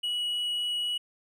triangle tone, 2924 Hz, F#7, 21 cents flat, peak -26 dBFS, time 0.03-0.98 s, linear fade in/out 10 ms, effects none

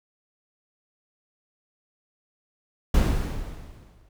brown noise with exponential decay, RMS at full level -17 dBFS, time 2.94-4.09 s, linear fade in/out 5 ms, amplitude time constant 250 ms, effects none

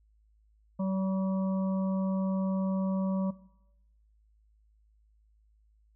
harmonic tone with a mistuned harmonic, 190.4 Hz, F#3, 50 cents sharp, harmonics 1 / 3 / 5 / 6, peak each -28 / -37 / -43 / -47 dBFS, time 0.79-3.31 s, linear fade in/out 10 ms, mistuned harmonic 5, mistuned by +26 cents, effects noise-tail reverb RT60 0.9 s tail -19 dB re dry + added 53 Hz sine -62 dBFS peak until 5.95 s

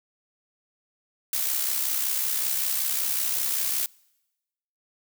blue noise with amplitude modulation, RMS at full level -24 dBFS, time 1.33-3.86 s, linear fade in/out 2 ms, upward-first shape sine, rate 65.3 Hz, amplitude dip 50%, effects noise-tail reverb RT60 1.0 s tail -26 dB re dry

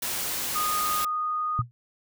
white noise, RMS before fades -30 dBFS, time 0.02-1.05 s, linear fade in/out 5 ms
sine tone, 1236 Hz, D#6, 12 cents flat, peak -25 dBFS, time 0.55-1.62 s, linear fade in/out 10 ms
sine tone with exponential decay, 120.1 Hz, B2, 48 cents flat, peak -19 dBFS, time 1.59-1.71 s, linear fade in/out 0 ms, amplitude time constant 26 ms
effects none

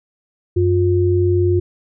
sine tone pair together, 94 / 354.9 Hz, F#2 / F4, +28 / +28 cents, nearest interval octave + major seventh, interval 2300 cents, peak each -15 dBFS, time 0.56-1.6 s, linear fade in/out 10 ms, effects none

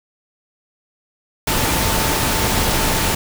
sine tone in noise, 889 Hz, A5, 18 cents sharp, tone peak -28 dBFS, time 1.47-3.15 s, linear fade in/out 5 ms, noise pink, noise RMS -18 dBFS, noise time 1.47-3.15 s, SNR -13 dB, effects none

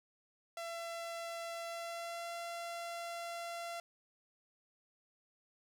sawtooth tone with pitch glide, 674 to 683 Hz, E5 to F5, +38 to -39 cents, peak -37 dBFS, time 0.57-3.8 s, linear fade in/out 2 ms, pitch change +23 cents, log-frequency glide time 1.6-2.33 s, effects low-pass 11000 Hz 12 dB/octave + 11-bit

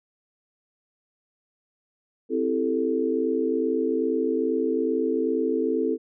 sine chord, A minor seventh, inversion first, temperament equal, 261.6 / 329.6 / 392 / 440 Hz, C4 / E4 / G4 / A4, 0 / 0 / 0 / 0 cents, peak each -27 / -27 / -31 / -25 dBFS, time 2.29-5.98 s, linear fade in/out 50 ms, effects none

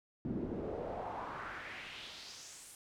brown noise with band-pass filter sweep, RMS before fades -43 dBFS, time 0.25-2.75 s, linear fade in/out 0 ms, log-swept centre 230 to 9900 Hz, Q 2.5, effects none

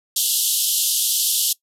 white band-pass noise, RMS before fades -20 dBFS, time 0.16-1.53 s, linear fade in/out 5 ms, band 2900 to 14000 Hz, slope 96 dB/octave, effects noise-tail reverb RT60 0.1 s tail -21 dB re dry

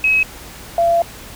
sine tone pair in turn, 2557 / 680.6 Hz, D#7 / F5, +47 / -45 cents, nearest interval octave + major seventh, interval 2292 cents, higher first, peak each -11 dBFS, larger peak neither, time 0.04-0.23 / 0.78-1.02 s, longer second, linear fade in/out 2 ms, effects added 60 Hz sine -43 dBFS peak until 1.35 s + pink hiss -36 dBFS RMS until 1.35 s

